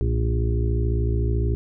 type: harmonic tone with a mistuned harmonic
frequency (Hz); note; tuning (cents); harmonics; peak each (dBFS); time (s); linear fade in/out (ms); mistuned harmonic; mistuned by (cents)
58.27; A#1; 0; 1 / 2 / 4 / 5 / 6 / 7; -21 / -24 / -35 / -38 / -32 / -32; 0.01-1.55; 0; 1; +130
effects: none